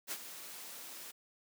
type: noise with ADSR envelope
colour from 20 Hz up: white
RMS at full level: -38 dBFS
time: 0.07-1.12 s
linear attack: 47 ms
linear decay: 51 ms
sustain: -10 dB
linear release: 19 ms
effects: high-pass 200 Hz 12 dB/octave